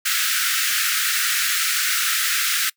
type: high-pass noise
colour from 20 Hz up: pink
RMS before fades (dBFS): -21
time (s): 0.05-2.7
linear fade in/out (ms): 10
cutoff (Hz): 1300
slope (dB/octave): 96
effects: noise-tail reverb RT60 0.1 s tail -23 dB re dry